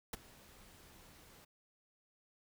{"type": "noise with ADSR envelope", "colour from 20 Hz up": "pink", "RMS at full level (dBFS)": -38, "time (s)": [0.13, 1.45], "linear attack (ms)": 4, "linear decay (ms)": 19, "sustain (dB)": -22, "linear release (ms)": 8, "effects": []}